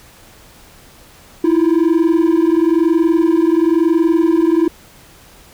triangle tone pair together, 320 / 341 Hz, D#4 / F4, +49 / -41 cents, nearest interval minor second, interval 110 cents, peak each -10 dBFS, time 1.44-4.68 s, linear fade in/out 5 ms, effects tanh soft clip ceiling -5 dBFS + pink hiss -44 dBFS RMS until 5.53 s

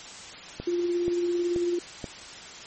click train, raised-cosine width 2 ms, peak -20 dBFS, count 4, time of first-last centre 0.6-2.042 s, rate 2.08 Hz
sine tone with tremolo, 348.8 Hz, F4, 2 cents flat, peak -22 dBFS, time 0.67-1.79 s, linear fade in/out 5 ms, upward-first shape sine, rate 18 Hz, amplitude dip 30%
effects white hiss -42 dBFS RMS until 2.66 s + MP3 32 kbps

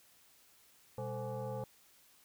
sine tone with frequency modulation, 200 Hz, G3, 35 cents sharp, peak -37 dBFS, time 0.98-1.64 s, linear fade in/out 2 ms, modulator 322 Hz, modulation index 1.9, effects white hiss -65 dBFS RMS until 2.24 s

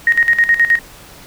sine tone with tremolo, 1868 Hz, A#6, 3 cents sharp, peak -7 dBFS, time 0.07-0.79 s, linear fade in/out 2 ms, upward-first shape square, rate 9.5 Hz, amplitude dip 75%, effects pink hiss -39 dBFS RMS until 1.26 s

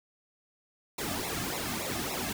pink noise with flanger, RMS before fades -34 dBFS, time 0.98-2.33 s, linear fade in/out 5 ms, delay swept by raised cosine 0.63 to 2.13 ms, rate 3.5 Hz, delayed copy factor -0.9, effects none

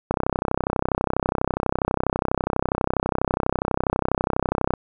click train, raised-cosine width 1 ms, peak -6 dBFS, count 150, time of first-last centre 0.11-4.737 s, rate 32.2 Hz, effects none

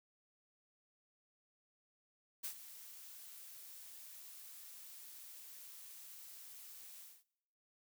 blue noise with ADSR envelope, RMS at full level -41 dBFS, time 2.43-7.24 s, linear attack 18 ms, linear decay 87 ms, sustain -13 dB, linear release 230 ms, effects noise-tail reverb RT60 0.9 s tail -24 dB re dry

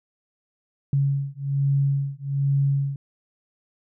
sine beating tone pair, 138.59 / 139.79 Hz, C#3 / C#3, 0 / +15 cents, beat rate 1.2 Hz, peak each -23 dBFS, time 0.93-2.96 s, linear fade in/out 2 ms, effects none

